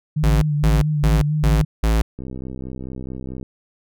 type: tone with vibrato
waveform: sine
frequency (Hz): 150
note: D3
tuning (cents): +37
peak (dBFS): -17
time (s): 0.16-1.65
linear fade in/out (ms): 10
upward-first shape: sine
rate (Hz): 4.4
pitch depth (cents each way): 41
type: tone bursts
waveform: square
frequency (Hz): 55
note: A1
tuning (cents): 0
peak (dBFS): -15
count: 5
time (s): 0.23-2.02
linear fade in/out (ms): 5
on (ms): 190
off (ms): 210
type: click train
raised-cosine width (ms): 3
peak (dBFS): -19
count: 81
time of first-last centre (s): 2.19-3.428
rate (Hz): 64.6
effects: none